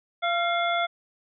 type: harmonic tone with a mistuned harmonic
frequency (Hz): 687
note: F5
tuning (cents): -29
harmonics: 1 / 2 / 3 / 5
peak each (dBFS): -25 / -28 / -30 / -32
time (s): 0.22-0.87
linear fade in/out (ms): 20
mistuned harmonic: 3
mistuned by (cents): +52
effects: none